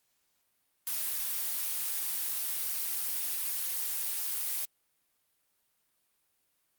blue noise, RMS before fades -33 dBFS, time 0.87-4.65 s, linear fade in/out 0 ms, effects white hiss -75 dBFS RMS until 6.78 s + Opus 48 kbps

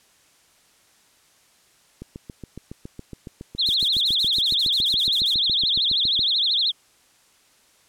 click train, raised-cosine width 3 ms, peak -22 dBFS, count 31, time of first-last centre 2.02-6.192 s, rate 7.19 Hz
sine tone with vibrato, 3700 Hz, A#7, 14 cents flat, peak -18 dBFS, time 3.58-6.72 s, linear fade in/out 20 ms, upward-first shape triangle, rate 13 Hz, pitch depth 280 cents each way
violet noise bursts, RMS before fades -33 dBFS, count 13, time 3.66-5.342 s, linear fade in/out 2 ms, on 86 ms, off 47 ms
effects white hiss -58 dBFS RMS until 7.88 s + low-pass 10000 Hz 12 dB/octave

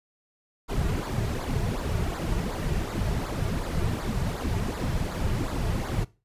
brown noise with flanger, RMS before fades -28 dBFS, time 0.68-6.05 s, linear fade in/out 20 ms, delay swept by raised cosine 0.34 to 3.94 ms, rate 2.7 Hz, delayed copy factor -0.7, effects noise-tail reverb RT60 0.3 s tail -20 dB re dry + resampled to 32000 Hz

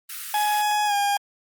white high-pass noise, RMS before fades -34 dBFS, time 0.09-0.62 s, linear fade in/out 10 ms, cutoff 1200 Hz, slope 96 dB/octave
40% pulse tone with pitch glide, 839 to 810 Hz, G#5 to G#5, +17 to -43 cents, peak -19 dBFS, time 0.34-1.17 s, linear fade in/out 2 ms, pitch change -60 cents, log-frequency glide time 0.86-0.94 s
effects Opus 24 kbps

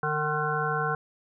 harmonic tone with a mistuned harmonic, 151.8 Hz, D#3, 42 cents flat, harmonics 1 / 3 / 5 / 7 / 9 / 10, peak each -32 / -32 / -32 / -32 / -32 / -32 dBFS, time 0.03-0.95 s, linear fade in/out 2 ms, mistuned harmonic 10, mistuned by -21 cents, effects none

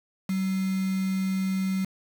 sine tone with quantisation, 190 Hz, F#3, 46 cents sharp, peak -24 dBFS, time 0.29-1.85 s, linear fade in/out 5 ms, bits 6, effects none

